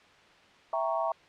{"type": "chord", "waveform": "sine", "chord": "E diminished seventh", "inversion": "none", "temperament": "equal", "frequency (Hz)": [659.3, 784, 932.3, 1108.7], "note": ["E5", "G5", "Bb5", "Db6"], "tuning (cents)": [0, 0, 0, 0], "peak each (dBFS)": [-30, -35, -33, -34], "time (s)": [0.73, 1.12], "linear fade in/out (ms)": 2, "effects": ["white hiss -57 dBFS RMS until 1.28 s", "low-pass 3000 Hz 12 dB/octave"]}